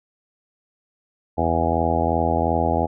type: harmonic tone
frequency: 82.8 Hz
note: E2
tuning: 8 cents sharp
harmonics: 1 / 2 / 3 / 4 / 5 / 6 / 7 / 8 / 9 / 10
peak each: -25 / -29 / -27 / -28 / -31 / -27 / -30 / -26 / -26 / -25 dBFS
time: 1.37-2.87 s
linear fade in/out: 20 ms
effects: none